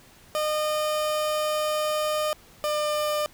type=tone pair in turn; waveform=30% pulse; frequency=610 / 600.6 Hz; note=D#5 / D5; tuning=-34 / +39 cents; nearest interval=unison; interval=27 cents; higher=first; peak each=-21 dBFS; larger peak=neither; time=0.35-2.33 / 2.64-3.26 s; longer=first; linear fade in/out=0 ms; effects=pink hiss -53 dBFS RMS until 3.33 s